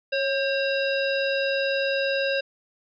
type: harmonic tone with a mistuned harmonic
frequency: 549 Hz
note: C#5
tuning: 17 cents flat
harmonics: 1 / 3 / 5 / 7 / 9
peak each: -24 / -29 / -30 / -34 / -36 dBFS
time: 0.12-2.41 s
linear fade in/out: 10 ms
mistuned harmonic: 3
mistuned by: -56 cents
effects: none